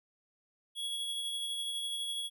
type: tone with tremolo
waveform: square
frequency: 3342 Hz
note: G#7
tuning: 10 cents sharp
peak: -34 dBFS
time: 0.75-2.3 s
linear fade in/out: 50 ms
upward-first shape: sine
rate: 12 Hz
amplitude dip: 25%
effects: none